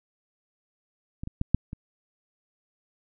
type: clicks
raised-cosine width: 5 ms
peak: -22 / -22 / -13 / -6 / -23 dBFS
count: 5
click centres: 1.235 / 1.274 / 1.414 / 1.546 / 1.731 s
effects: none